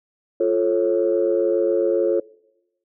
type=chord; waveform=sine; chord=F augmented; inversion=none; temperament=just; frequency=349.2 / 436.5 / 545.7 Hz; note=F4 / A4 / C#5; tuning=0 / -14 / -27 cents; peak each=-20 dBFS; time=0.4-2.2 s; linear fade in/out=5 ms; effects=noise-tail reverb RT60 1.0 s tail -25 dB re dry + tanh soft clip ceiling -8 dBFS